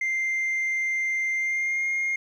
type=tone with pitch glide; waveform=sine; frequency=2093 to 2130 Hz; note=C7 to C7; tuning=0 to +30 cents; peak=-21 dBFS; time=0.01-2.16 s; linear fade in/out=5 ms; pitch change=+30 cents; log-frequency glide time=1.33-1.86 s; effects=tanh soft clip ceiling -22 dBFS + 10-bit